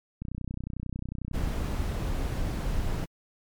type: click train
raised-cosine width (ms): 5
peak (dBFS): -22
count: 41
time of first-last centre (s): 0.22-1.506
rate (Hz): 31.1
type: noise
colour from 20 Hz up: brown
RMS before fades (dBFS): -29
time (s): 1.33-3.06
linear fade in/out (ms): 20
effects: MP3 96 kbps